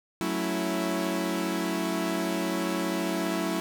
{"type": "chord", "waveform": "sawtooth", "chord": "F# minor seventh", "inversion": "none", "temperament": "equal", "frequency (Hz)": [185, 220, 277.2, 329.6], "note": ["F#3", "A3", "C#4", "E4"], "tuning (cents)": [0, 0, 0, 0], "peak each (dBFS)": [-28, -31, -31, -26], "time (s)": [0.21, 3.6], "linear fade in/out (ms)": 0, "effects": []}